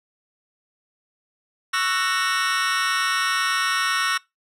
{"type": "chord", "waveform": "sawtooth", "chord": "F# dominant seventh", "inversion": "second", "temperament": "just", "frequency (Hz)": [1110, 1332, 1480, 1850], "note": ["C#6", "E6", "F#6", "A#6"], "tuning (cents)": [2, 18, 0, -14], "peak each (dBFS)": -22, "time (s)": [1.73, 4.18], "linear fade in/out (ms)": 10, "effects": ["noise-tail reverb RT60 0.2 s tail -23 dB re dry", "low-pass 9000 Hz 12 dB/octave"]}